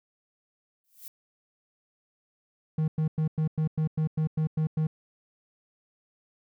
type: noise with exponential growth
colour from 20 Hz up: violet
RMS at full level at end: -39 dBFS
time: 0.84-1.08 s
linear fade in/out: 1 ms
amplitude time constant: 52 ms
type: tone bursts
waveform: triangle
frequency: 156.6 Hz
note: D#3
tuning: 11 cents sharp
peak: -21 dBFS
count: 11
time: 2.78-4.87 s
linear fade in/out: 5 ms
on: 100 ms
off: 99 ms
effects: none